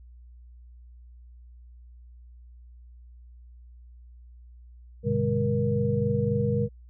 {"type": "tone cluster", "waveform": "sine", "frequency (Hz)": [102, 126.1, 149.3, 202.8, 474], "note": ["G#2", "B2", "D3", "G#3", "A#4"], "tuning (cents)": [-31, 36, 29, -41, 29], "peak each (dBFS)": [-30, -28, -31, -29, -27], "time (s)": [5.03, 6.69], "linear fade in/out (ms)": 50, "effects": ["added 60 Hz sine -46 dBFS peak until 6.89 s"]}